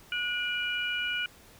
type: tone cluster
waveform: sine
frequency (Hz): 1456 / 2390 / 2921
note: F#6 / D7 / F#7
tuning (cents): -28 / +30 / -23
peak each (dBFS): -32 / -34 / -33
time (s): 0.12-1.26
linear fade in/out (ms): 2
effects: pink hiss -55 dBFS RMS until 1.59 s